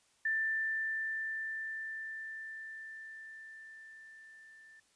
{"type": "tone with level ramp", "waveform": "sine", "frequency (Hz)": 1775, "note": "A6", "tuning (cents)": 15, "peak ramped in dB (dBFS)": [-29, -55], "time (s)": [0.25, 4.8], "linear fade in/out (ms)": 5, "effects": ["white hiss -70 dBFS RMS until 4.95 s", "resampled to 22050 Hz"]}